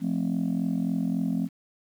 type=chord; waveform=sine; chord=F major; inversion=none; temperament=just; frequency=174.61 / 218.3 / 261.9 Hz; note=F3 / A3 / C4; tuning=0 / -13 / +2 cents; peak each=-27 dBFS; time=0-1.49 s; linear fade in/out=50 ms; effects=tanh soft clip ceiling -19 dBFS + 9-bit